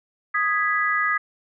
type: chord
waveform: sine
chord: G# minor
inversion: second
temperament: equal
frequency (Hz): 1244.5 / 1661.2 / 1975.5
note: D#6 / G#6 / B6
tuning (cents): 0 / 0 / 0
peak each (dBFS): -23 / -24 / -24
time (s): 0.34-1.18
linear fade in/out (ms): 10
effects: none